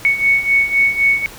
sine beating tone pair, 2217 / 2220.9 Hz, C#7 / C#7, 0 / +3 cents, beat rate 3.9 Hz, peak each -17 / -13 dBFS, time 0.05-1.26 s, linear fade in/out 0 ms, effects pink hiss -36 dBFS RMS until 1.38 s

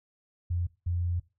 sine tone bursts at uneven times, 87.31 Hz, F2, in tune, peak -26 dBFS, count 2, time 0.5-0.67 / 0.86-1.2 s, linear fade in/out 10 ms, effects noise-tail reverb RT60 0.3 s tail -21 dB re dry

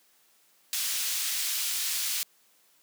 pink high-pass noise, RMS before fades -30 dBFS, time 0.73-2.23 s, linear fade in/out 0 ms, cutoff 3400 Hz, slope 12 dB/octave, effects white hiss -64 dBFS RMS until 2.82 s + high-pass 200 Hz 12 dB/octave

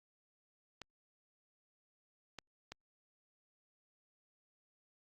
clicks, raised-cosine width 0.2 ms, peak -28 dBFS, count 3, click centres 0.817 / 2.387 / 2.72 s, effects Opus 48 kbps

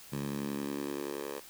10% pulse tone with high-pass filter sweep, 70.7 Hz, C#2, 35 cents sharp, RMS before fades -37 dBFS, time 0.12-1.4 s, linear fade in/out 10 ms, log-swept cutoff 150 to 500 Hz, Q 2.3, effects white hiss -52 dBFS RMS until 1.49 s

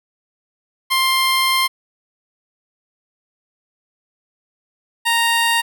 15% pulse tone pair in turn, 1054 / 929.3 Hz, C6 / A#5, +12 / -6 cents, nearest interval major second, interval 218 cents, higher first, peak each -8 dBFS, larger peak neither, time 0.9-1.68 / 5.05-5.62 s, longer first, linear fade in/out 20 ms, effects none

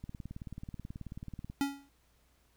click train, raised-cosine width 5 ms, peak -30 dBFS, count 28, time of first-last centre 0.04-1.499 s, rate 18.5 Hz
square tone with exponential decay, 279.3 Hz, C#4, 13 cents sharp, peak -26 dBFS, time 1.61-1.89 s, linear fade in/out 0 ms, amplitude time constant 59 ms
effects added 60 Hz sine -70 dBFS peak until 2.56 s + pink hiss -71 dBFS RMS until 2.56 s

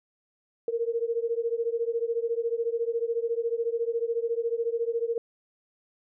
sine beating tone pair, 458.5 / 472.5 Hz, A#4 / A#4, -29 / +23 cents, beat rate 14 Hz, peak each -28 / -29 dBFS, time 0.68-5.18 s, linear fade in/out 2 ms, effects none

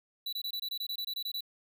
square tone bursts, 3951 Hz, B7, in tune, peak -34 dBFS, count 13, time 0.26-1.407 s, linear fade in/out 5 ms, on 67 ms, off 23 ms, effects none

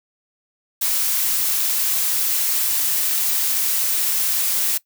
blue noise, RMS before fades -20 dBFS, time 0.81-4.78 s, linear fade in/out 10 ms, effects noise-tail reverb RT60 0.1 s tail -19 dB re dry

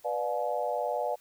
sine chord, B diminished seventh, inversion none, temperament just, 493.9 / 592.7 / 711.2 / 853.4 Hz, B4 / D5 / F5 / Ab5, 0 / +16 / +31 / +47 cents, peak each -34 / -32 / -33 / -35 dBFS, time 0.04-1.16 s, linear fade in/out 20 ms, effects white hiss -61 dBFS RMS until 1.2 s

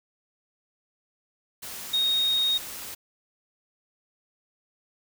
sine tone in noise, 3729 Hz, A#7, in tune, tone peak -21 dBFS, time 1.93-2.58 s, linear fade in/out 10 ms, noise white, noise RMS -38 dBFS, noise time 1.62-2.95 s, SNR +14 dB, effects none

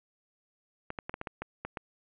clicks, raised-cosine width 0.5 ms, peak -21 dBFS, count 9, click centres 0.904 / 0.988 / 1.095 / 1.141 / 1.214 / 1.272 / 1.42 / 1.65 / 1.772 s, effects resampled to 8000 Hz + 8-bit

